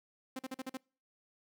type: tone bursts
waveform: sawtooth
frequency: 261.6 Hz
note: C4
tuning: in tune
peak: -34 dBFS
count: 6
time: 0.36-0.772 s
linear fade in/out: 5 ms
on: 32 ms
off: 44 ms
effects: noise-tail reverb RT60 0.4 s tail -26 dB re dry